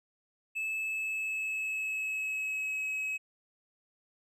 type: tone with pitch glide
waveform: triangle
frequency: 2611 to 2559 Hz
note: E7 to D#7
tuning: -17 to +48 cents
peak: -30 dBFS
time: 0.55-3.18 s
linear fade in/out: 20 ms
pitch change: -35 cents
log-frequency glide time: 0.74-2.84 s
effects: none